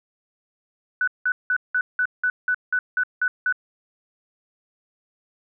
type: tone bursts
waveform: sine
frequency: 1491 Hz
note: F#6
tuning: 13 cents sharp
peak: -18 dBFS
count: 11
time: 1.01-3.525 s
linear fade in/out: 2 ms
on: 65 ms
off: 180 ms
effects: none